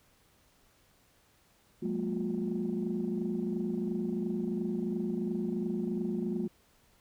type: tone cluster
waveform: sine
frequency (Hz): 179.9 / 208.5 / 231.4 / 356.7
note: F#3 / G#3 / A#3 / F4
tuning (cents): -48 / +7 / -13 / +37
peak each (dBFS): -36 / -34 / -35 / -35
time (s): 1.82-6.48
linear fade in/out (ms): 10
effects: tanh soft clip ceiling -23 dBFS + pink hiss -66 dBFS RMS until 7 s